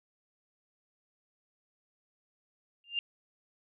sine tone with exponential growth, 2797 Hz, F7, 2 cents sharp, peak -25 dBFS, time 2.84-2.99 s, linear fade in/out 1 ms, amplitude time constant 32 ms, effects none

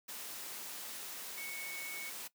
sine tone in noise, 2217 Hz, C#7, in tune, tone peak -43 dBFS, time 1.37-2.1 s, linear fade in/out 10 ms, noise white, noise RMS -45 dBFS, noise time 0.08-2.28 s, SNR -1 dB, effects noise-tail reverb RT60 0.1 s tail -18 dB re dry + high-pass 200 Hz 12 dB/octave

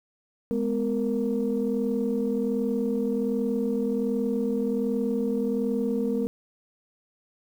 sine tone cluster, 208.6 / 249.9 / 464.3 Hz, G#3 / B3 / A#4, +8 / +21 / -7 cents, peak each -27 dBFS, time 0.51-6.27 s, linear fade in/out 0 ms, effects tanh soft clip ceiling -16 dBFS + 9-bit

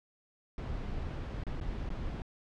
brown noise with dropouts, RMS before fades -37 dBFS, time 0.58-2.22 s, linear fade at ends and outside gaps 1 ms, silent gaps 1.437-1.467 / 1.601-1.612 / 1.891-1.902 s, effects low-pass 4000 Hz 12 dB/octave

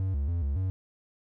triangle tone with pitch steps, 95 / 70.2 / 85.5 / 69.9 / 94 Hz, F#2 / C#2 / F2 / C#2 / F#2, +46 / +22 / -36 / +15 / +28 cents, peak -24 dBFS, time 0-0.7 s, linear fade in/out 0 ms, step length 140 ms, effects none

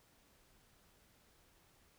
silence, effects pink hiss -69 dBFS RMS until 1.98 s

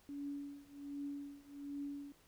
sine tone with tremolo, 284.2 Hz, C#4, 43 cents sharp, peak -39 dBFS, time 0.09-2.12 s, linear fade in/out 0 ms, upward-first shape triangle, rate 1.3 Hz, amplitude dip 95%, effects pink hiss -68 dBFS RMS until 2.27 s

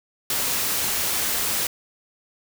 white noise, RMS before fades -24 dBFS, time 0.3-1.67 s, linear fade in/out 2 ms, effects none

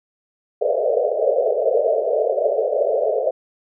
white band-pass noise, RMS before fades -19 dBFS, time 0.61-3.31 s, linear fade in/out 10 ms, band 420 to 670 Hz, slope 96 dB/octave, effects none

